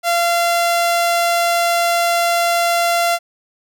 sawtooth tone, 687 Hz, F5, 29 cents flat, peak -10 dBFS, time 0.03-3.19 s, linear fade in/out 50 ms, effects none

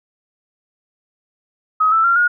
sine tone with pitch steps, 1268 / 1321.8 / 1378 / 1436.5 Hz, D#6 / E6 / F6 / F6, +32 / +4 / -24 / +48 cents, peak -11 dBFS, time 1.8-2.28 s, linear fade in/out 10 ms, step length 120 ms, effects none

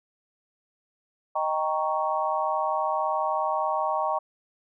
sine chord, Eb dominant seventh, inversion none, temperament equal, 622.3 / 784 / 932.3 / 1108.7 Hz, Eb5 / G5 / Bb5 / Db6, 0 / 0 / 0 / 0 cents, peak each -29 dBFS, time 1.35-4.19 s, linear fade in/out 10 ms, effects none

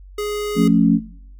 square tone, 416.6 Hz, G#4, 5 cents sharp, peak -22 dBFS, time 0.18-0.68 s, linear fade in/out 5 ms
sine chord, F augmented, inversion none, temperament equal, 174.61 / 220 / 277.2 Hz, F3 / A3 / C#4, 0 / 0 / 0 cents, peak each -16 dBFS, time 0.55-1 s, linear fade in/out 50 ms
effects noise-tail reverb RT60 0.6 s tail -19 dB re dry + added 47 Hz sine -38 dBFS peak until 1.39 s

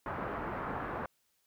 white low-pass noise, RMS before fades -38 dBFS, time 0.06-1.06 s, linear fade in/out 2 ms, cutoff 1400 Hz, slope 24 dB/octave, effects white hiss -75 dBFS RMS until 1.46 s

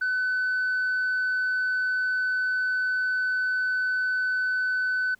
sine tone, 1507 Hz, F#6, 31 cents sharp, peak -21 dBFS, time 0.01-5.15 s, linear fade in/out 10 ms, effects tanh soft clip ceiling -21 dBFS + pink hiss -64 dBFS RMS until 5.19 s

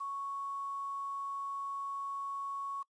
sine tone with quantisation, 1108.7 Hz, C#6, in tune, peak -36 dBFS, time 0-2.83 s, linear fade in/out 10 ms, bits 10, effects noise-tail reverb RT60 0.1 s tail -24 dB re dry + resampled to 22050 Hz

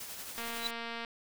white noise with tremolo, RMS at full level -42 dBFS, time 0-0.71 s, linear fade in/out 5 ms, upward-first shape triangle, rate 11 Hz, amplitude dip 40%
click train, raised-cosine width 0.3 ms, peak -24 dBFS, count 156, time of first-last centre 0.38-1.048 s, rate 232 Hz
sine tone with exponential growth, 3951 Hz, B7, in tune, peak -27 dBFS, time 0.56-0.67 s, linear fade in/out 1 ms, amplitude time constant 23 ms
effects none

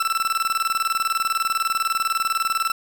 40% pulse tone with tremolo, 1332 Hz, E6, 18 cents sharp, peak -17 dBFS, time 0-2.72 s, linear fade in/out 5 ms, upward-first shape square, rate 20 Hz, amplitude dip 75%, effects 8-bit

